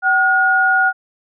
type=tone pair together; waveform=sine; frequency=762.3 / 1439 Hz; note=G5 / F#6; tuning=-49 / -49 cents; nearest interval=major seventh; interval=1100 cents; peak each=-17 / -12 dBFS; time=0.02-0.93 s; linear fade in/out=50 ms; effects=none